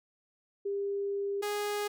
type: tone pair in turn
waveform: sine / sawtooth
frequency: 400 / 413.6 Hz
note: G4 / G#4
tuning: +35 / -7 cents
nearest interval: minor second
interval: 58 cents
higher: second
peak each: -30 / -27 dBFS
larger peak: second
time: 0.65-1.42 / 1.42-1.88 s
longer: first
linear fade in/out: 10 ms
effects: none